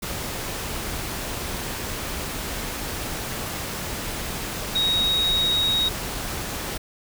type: tone in noise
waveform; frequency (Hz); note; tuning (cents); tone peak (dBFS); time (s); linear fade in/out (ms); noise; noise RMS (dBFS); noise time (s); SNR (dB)
sine; 3782; A#7; +24; -19; 4.75-5.89; 10; pink; -30; 0.02-6.78; +8
effects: none